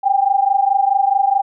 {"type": "tone pair together", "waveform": "sine", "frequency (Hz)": [779, 803.7], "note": ["G5", "G5"], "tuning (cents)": [-11, 43], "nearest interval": "minor second", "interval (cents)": 54, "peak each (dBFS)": -15, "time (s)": [0.03, 1.42], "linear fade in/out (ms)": 20, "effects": []}